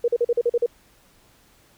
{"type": "tone bursts", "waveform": "sine", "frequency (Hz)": 475.7, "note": "A#4", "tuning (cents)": 35, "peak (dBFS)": -16, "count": 8, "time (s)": [0.04, 0.662], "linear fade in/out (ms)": 5, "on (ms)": 41, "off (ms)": 42, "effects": ["pink hiss -57 dBFS RMS until 1.77 s"]}